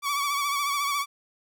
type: tone with vibrato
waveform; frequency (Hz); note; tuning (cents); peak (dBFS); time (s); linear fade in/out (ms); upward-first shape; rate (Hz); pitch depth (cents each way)
sawtooth; 1139; C#6; +47; -21; 0.02-1.06; 50; triangle; 14; 59
effects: none